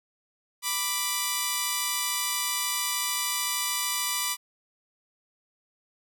5% pulse tone pair together, 987.8 / 1174.7 Hz, B5 / D6, 0 / 0 cents, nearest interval minor third, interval 300 cents, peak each -17 dBFS, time 0.62-4.37 s, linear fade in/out 50 ms, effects none

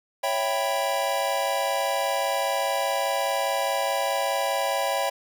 square chord, C# half-diminished seventh, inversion none, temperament equal, 554.4 / 659.3 / 784 / 987.8 Hz, C#5 / E5 / G5 / B5, 0 / 0 / 0 / 0 cents, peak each -29 / -30 / -29 / -31 dBFS, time 0.23-5.1 s, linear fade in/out 10 ms, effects none

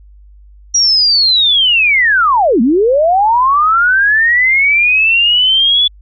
sine linear two-way sweep, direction down then up, 5760 to 212.5 to 3453 Hz, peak -7 dBFS, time 0.74-5.88 s, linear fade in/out 10 ms, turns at 2.61 s, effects added 50 Hz sine -37 dBFS peak until 6.01 s

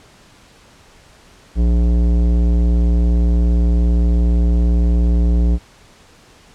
sine tone with tanh clipping, 58.7 Hz, A#1, 13 cents sharp, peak -13 dBFS, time 1.55-5.59 s, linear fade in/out 50 ms, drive 15 dB, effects pink hiss -47 dBFS RMS until 6.54 s + low-pass 8000 Hz 12 dB/octave

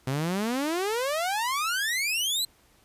sawtooth exponential sweep, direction up, 126.8 to 4151 Hz, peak -22 dBFS, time 0.07-2.45 s, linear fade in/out 5 ms, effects pink hiss -61 dBFS RMS until 2.84 s + resampled to 32000 Hz

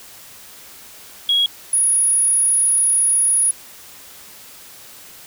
sine tone pair in turn, 3311 / 10367 Hz, G#7 / E9, -6 / -30 cents, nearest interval octave + minor sixth, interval 1976 cents, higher second, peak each -12 dBFS, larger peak neither, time 1.29-1.46 / 1.73-3.51 s, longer second, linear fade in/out 2 ms, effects tanh soft clip ceiling -9 dBFS + white hiss -41 dBFS RMS until 5.26 s

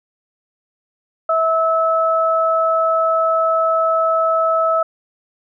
sine tone pair together, 650 / 1300 Hz, E5 / E6, -24 / -24 cents, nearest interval octave, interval 1200 cents, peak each -16 dBFS, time 1.29-4.83 s, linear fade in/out 5 ms, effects none

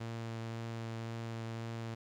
sawtooth tone with vibrato, 114.3 Hz, A#2, 34 cents flat, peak -35 dBFS, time 0-1.95 s, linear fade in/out 10 ms, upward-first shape triangle, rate 1.9 Hz, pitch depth 10 cents each way, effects low-pass 6000 Hz 12 dB/octave + 12-bit

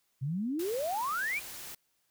sine exponential sweep, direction up, 126.2 to 2501 Hz, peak -30 dBFS, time 0.21-1.4 s, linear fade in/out 20 ms
white noise, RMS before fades -44 dBFS, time 0.59-1.75 s, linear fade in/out 5 ms
effects white hiss -75 dBFS RMS until 2.1 s

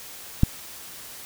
click, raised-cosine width 5 ms, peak -3 dBFS, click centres 0.434 s, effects white hiss -41 dBFS RMS until 1.25 s

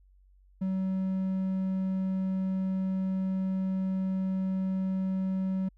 triangle tone, 189.3 Hz, F#3, 40 cents sharp, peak -25 dBFS, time 0.61-5.69 s, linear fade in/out 10 ms, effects added 47 Hz sine -57 dBFS peak until 5.77 s

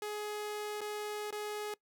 sawtooth tone with dropouts, 419.6 Hz, G#4, 18 cents sharp, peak -33 dBFS, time 0.02-1.74 s, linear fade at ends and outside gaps 2 ms, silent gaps 0.808-0.814 / 1.307-1.325 s, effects noise-tail reverb RT60 0.1 s tail -21 dB re dry

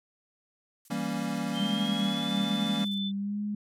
violet noise with tremolo, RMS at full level -49 dBFS, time 0.85-2.98 s, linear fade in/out 2 ms, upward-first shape square, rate 16 Hz, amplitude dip 70%
square chord, E diminished seventh, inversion none, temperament equal, 164.81 / 196 / 233.1 / 277.2 Hz, E3 / G3 / Bb3 / Db4, 0 / 0 / 0 / 0 cents, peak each -38 / -35 / -34 / -37 dBFS, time 0.9-2.85 s, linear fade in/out 10 ms
sine tone with pitch glide, 3136 to 3520 Hz, G7 to A7, 0 to 0 cents, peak -33 dBFS, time 1.53-3.12 s, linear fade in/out 50 ms, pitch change +200 cents, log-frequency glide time 1.63-2.33 s
sine tone with vibrato, 202.4 Hz, G#3, 44 cents flat, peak -29 dBFS, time 1.6-3.55 s, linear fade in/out 5 ms, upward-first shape sine, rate 1.2 Hz, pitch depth 45 cents each way
effects low-pass 11000 Hz 12 dB/octave

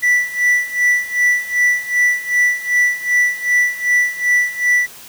triangle tone with tremolo, 1967 Hz, B6, 7 cents flat, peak -8 dBFS, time 0.02-4.87 s, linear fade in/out 20 ms, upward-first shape sine, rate 2.6 Hz, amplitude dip 85%, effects white hiss -38 dBFS RMS until 5.08 s

